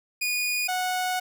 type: tone pair in turn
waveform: sawtooth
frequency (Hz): 2458 / 735.4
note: D#7 / F#5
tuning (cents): -22 / -11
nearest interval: octave + major sixth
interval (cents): 2089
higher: first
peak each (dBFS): -21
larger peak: neither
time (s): 0.21-0.68 / 0.68-1.2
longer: second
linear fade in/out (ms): 10
effects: none